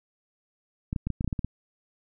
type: clicks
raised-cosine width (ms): 5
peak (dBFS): -16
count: 10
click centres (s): 0.929 / 0.962 / 1.07 / 1.103 / 1.209 / 1.245 / 1.277 / 1.328 / 1.392 / 1.446
effects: none